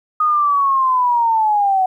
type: linear sweep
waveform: sine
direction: down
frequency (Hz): 1244.5 to 740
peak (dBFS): -12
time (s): 0.2-1.86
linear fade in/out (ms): 5
effects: 9-bit